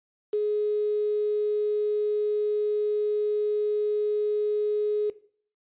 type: tone with quantisation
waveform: sine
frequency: 420 Hz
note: G#4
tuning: 19 cents sharp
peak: -22 dBFS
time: 0.33-5.1 s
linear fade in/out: 5 ms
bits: 7
effects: noise-tail reverb RT60 0.5 s tail -17 dB re dry + resampled to 8000 Hz